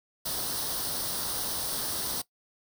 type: noise with comb filter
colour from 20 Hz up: white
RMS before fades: -32 dBFS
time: 0.25-2.22 s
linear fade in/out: 10 ms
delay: 0.21 ms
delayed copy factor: +0.7
effects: noise-tail reverb RT60 0.1 s tail -19 dB re dry